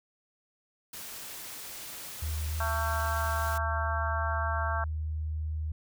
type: noise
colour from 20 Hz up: white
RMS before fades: -42 dBFS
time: 0.93-3.58 s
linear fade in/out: 5 ms
type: tone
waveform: sine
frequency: 77.78 Hz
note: D#2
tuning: in tune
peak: -30 dBFS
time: 2.22-5.72 s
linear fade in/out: 5 ms
type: harmonic tone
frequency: 224.7 Hz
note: A3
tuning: 37 cents sharp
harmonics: 3 / 4 / 5 / 6 / 7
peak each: -36 / -36 / -36 / -36 / -36 dBFS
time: 2.6-4.84 s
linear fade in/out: 2 ms
effects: none